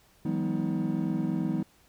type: tone cluster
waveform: triangle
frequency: 160.1 / 183.2 / 203.2 / 249 / 317.3 Hz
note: D#3 / F#3 / G#3 / B3 / D#4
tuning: +50 / -17 / -38 / +14 / +34 cents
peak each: -31 dBFS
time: 0.25-1.63 s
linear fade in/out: 5 ms
effects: pink hiss -62 dBFS RMS until 1.88 s